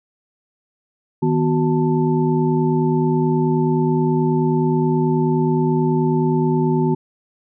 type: tone cluster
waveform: sine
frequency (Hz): 156.9 / 246.3 / 370.7 / 884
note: D#3 / B3 / F#4 / A5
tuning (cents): +15 / -5 / +3 / +8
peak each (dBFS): -18 / -20 / -20 / -26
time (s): 1.22-6.95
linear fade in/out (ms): 10
effects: none